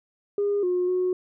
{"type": "tone with pitch steps", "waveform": "sine", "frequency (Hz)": [406.8, 359.9, 365.4], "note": ["G#4", "F#4", "F#4"], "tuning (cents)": [-36, -48, -22], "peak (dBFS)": -20, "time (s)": [0.38, 1.13], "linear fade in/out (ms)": 2, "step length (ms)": 250, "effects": ["tanh soft clip ceiling -17 dBFS"]}